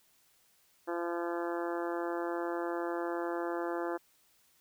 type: harmonic tone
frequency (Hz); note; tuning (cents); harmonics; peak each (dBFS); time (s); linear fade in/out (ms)
171.4; F3; -32; 2 / 3 / 4 / 5 / 6 / 7 / 8 / 9 / 10; -35 / -39 / -41 / -43 / -45 / -46 / -47 / -48 / -49; 0.87-3.98; 20
effects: white hiss -68 dBFS RMS until 4.6 s